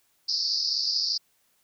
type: band-pass noise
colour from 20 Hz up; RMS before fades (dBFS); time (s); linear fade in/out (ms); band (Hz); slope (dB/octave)
white; -27; 0.28-1.18; 10; 4500 to 5200; 96
effects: white hiss -68 dBFS RMS until 1.63 s